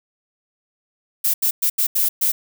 violet noise bursts at uneven times, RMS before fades -18 dBFS, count 6, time 1.24-1.34 / 1.42-1.51 / 1.62-1.7 / 1.78-1.87 / 1.95-2.09 / 2.21-2.32 s, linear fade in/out 10 ms, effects none

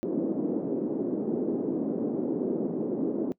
white band-pass noise, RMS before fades -29 dBFS, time 0.03-3.32 s, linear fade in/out 0 ms, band 220 to 380 Hz, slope 24 dB/octave, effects noise-tail reverb RT60 0.1 s tail -21 dB re dry

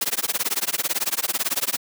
white noise with tremolo, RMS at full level -21 dBFS, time 0.01-1.77 s, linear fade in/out 5 ms, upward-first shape sine, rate 18 Hz, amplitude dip 100%, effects high-pass 200 Hz 12 dB/octave

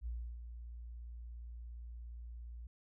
sine tone with ADSR envelope, 58.6 Hz, A#1, 10 cents sharp, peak -37 dBFS, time 0.01-2.67 s, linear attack 52 ms, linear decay 320 ms, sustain -8 dB, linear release 4 ms, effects none

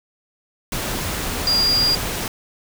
sine tone in noise, 4814 Hz, D8, 42 cents sharp, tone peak -15 dBFS, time 1.47-1.95 s, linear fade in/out 2 ms, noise pink, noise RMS -25 dBFS, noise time 0.72-2.28 s, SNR +7 dB, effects none

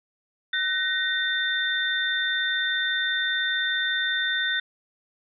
sine tone cluster, 1510 / 1865 / 3581 Hz, F#6 / A#6 / A7, +35 / 0 / +30 cents, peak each -27 dBFS, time 0.53-4.6 s, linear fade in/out 5 ms, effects none

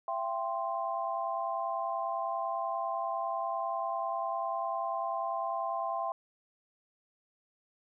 sine chord, C major, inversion first, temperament equal with one note detuned, 673.9 / 784 / 1046.5 Hz, E5 / G5 / C6, +38 / 0 / 0 cents, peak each -35 / -36 / -35 dBFS, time 0.08-6.12 s, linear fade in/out 2 ms, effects none

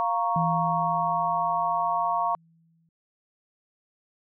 sine chord, Bb minor, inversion second, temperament equal, 698.5 / 932.3 / 1108.7 Hz, F5 / Bb5 / Db6, 0 / 0 / 0 cents, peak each -27 dBFS, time 0-2.35 s, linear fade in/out 0 ms
sine tone with exponential decay, 164.7 Hz, E3, 1 cent flat, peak -24 dBFS, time 0.36-2.89 s, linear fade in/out 2 ms, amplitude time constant 550 ms
effects none

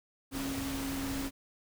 sine tone in noise, 272 Hz, C#4, 33 cents flat, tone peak -35 dBFS, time 0.31-1.31 s, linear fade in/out 50 ms, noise pink, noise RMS -39 dBFS, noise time 0.31-1.31 s, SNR +1 dB, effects none

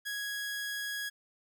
sawtooth tone, 1661.2 Hz, G#6, in tune, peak -31 dBFS, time 0.05-1.1 s, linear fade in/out 20 ms, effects none

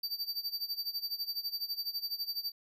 square tone with tremolo, 4637 Hz, D8, 23 cents flat, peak -32 dBFS, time 0.03-2.52 s, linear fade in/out 5 ms, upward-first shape sine, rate 12 Hz, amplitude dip 85%, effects none

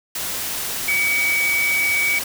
sine tone in noise, 2269 Hz, C#7, 40 cents sharp, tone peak -17 dBFS, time 0.88-2.19 s, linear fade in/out 5 ms, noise white, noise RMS -26 dBFS, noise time 0.15-2.24 s, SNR +6 dB, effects none

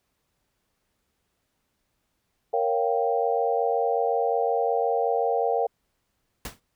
sine chord, G half-diminished seventh, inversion first, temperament equal, 466.2 / 554.4 / 698.5 / 784 Hz, Bb4 / Db5 / F5 / G5, 0 / 0 / 0 / 0 cents, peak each -25 / -29 / -27 / -27 dBFS, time 2.53-5.67 s, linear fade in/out 10 ms
pink noise with exponential decay, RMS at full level -30 dBFS, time 6.45-6.6 s, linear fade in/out 2 ms, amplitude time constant 32 ms
effects pink hiss -75 dBFS RMS until 6.75 s

